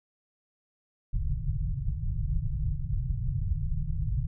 pink low-pass noise, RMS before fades -29 dBFS, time 1.13-4.27 s, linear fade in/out 10 ms, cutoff 160 Hz, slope 96 dB/octave, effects none

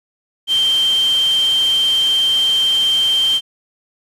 sine tone in noise, 3142 Hz, G7, 3 cents sharp, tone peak -12 dBFS, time 0.47-3.41 s, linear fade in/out 50 ms, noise white, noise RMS -28 dBFS, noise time 0.47-3.41 s, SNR +13 dB, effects low-pass 10000 Hz 12 dB/octave

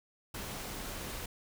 pink noise, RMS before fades -41 dBFS, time 0.34-1.26 s, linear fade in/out 5 ms, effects none

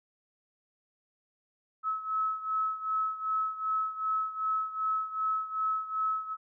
sine beating tone pair, 1292 / 1294.6 Hz, E6 / E6, -35 / -32 cents, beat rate 2.6 Hz, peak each -30 / -34 dBFS, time 1.83-6.37 s, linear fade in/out 50 ms, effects none

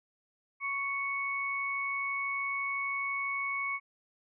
sine tone pair together, 1110.3 / 2217 Hz, C#6 / C#7, +2 / 0 cents, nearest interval octave, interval 1198 cents, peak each -36 / -32 dBFS, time 0.6-3.8 s, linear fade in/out 50 ms, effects none

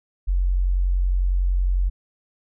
sine tone, 45.45 Hz, F#1, 30 cents flat, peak -17 dBFS, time 0.27-1.9 s, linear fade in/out 20 ms, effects none

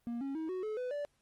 triangle tone with pitch steps, 236.1 / 274.4 / 318.8 / 370.5 / 430.5 / 500.3 / 581.3 Hz, A#3 / C#4 / D#4 / F#4 / A4 / B4 / D5, +22 / -17 / +42 / +2 / -38 / +22 / -18 cents, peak -33 dBFS, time 0.07-1.05 s, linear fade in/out 0 ms, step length 140 ms, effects pink hiss -75 dBFS RMS until 1.21 s + Opus 24 kbps

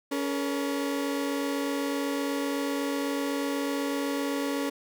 35% pulse tone cluster, 280.4 / 429.3 / 477.3 Hz, C#4 / A4 / A#4, +20 / -43 / +41 cents, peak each -27 / -34 / -34 dBFS, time 0.11-4.7 s, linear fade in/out 10 ms, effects none

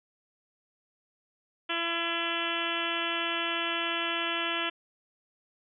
harmonic tone, 336.8 Hz, E4, 37 cents sharp, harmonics 1 / 2 / 3 / 4 / 5 / 6 / 7 / 8 / 9 / 10, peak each -38 / -39 / -39 / -36 / -37 / -40 / -39 / -36 / -35 / -39 dBFS, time 1.69-4.7 s, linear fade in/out 10 ms, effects none

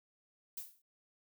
violet noise with exponential decay, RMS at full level -39 dBFS, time 0.57-0.82 s, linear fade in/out 5 ms, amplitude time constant 54 ms, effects none

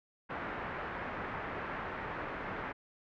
white low-pass noise, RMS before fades -40 dBFS, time 0.29-2.73 s, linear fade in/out 20 ms, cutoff 1800 Hz, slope 24 dB/octave, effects none

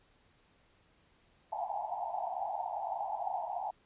pink band-pass noise, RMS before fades -37 dBFS, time 1.52-3.71 s, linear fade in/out 5 ms, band 680 to 900 Hz, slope 96 dB/octave, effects pink hiss -68 dBFS RMS until 3.85 s + resampled to 8000 Hz

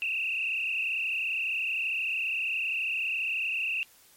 sine tone with frequency modulation, 2646 Hz, E7, 6 cents sharp, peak -27 dBFS, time 0.02-3.83 s, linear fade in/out 0 ms, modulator 32.6 Hz, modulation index 3.9, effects white hiss -58 dBFS RMS until 4.16 s + MP3 64 kbps

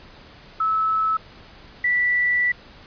sine tone pair in turn, 1302 / 1963.2 Hz, E6 / B6, -22 / -11 cents, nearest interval perfect fifth, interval 711 cents, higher second, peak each -18 / -17 dBFS, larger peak second, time 0.6-1.17 / 1.84-2.52 s, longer second, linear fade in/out 5 ms, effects pink hiss -46 dBFS RMS until 2.86 s + resampled to 11025 Hz

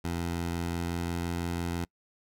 15% pulse tone with pitch glide, 85.4 to 86.04 Hz, F2 to F2, -38 to -25 cents, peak -24 dBFS, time 0.04-1.85 s, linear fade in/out 10 ms, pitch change +13 cents, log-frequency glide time 0.59-1.25 s, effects noise-tail reverb RT60 0.1 s tail -26 dB re dry

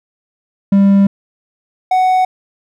triangle tone pair in turn, 197.9 / 743.5 Hz, G3 / F#5, +17 / +8 cents, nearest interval octave + major seventh, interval 2291 cents, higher second, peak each -4 / -7 dBFS, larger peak first, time 0.72-1.07 / 1.91-2.25 s, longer first, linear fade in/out 5 ms, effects none

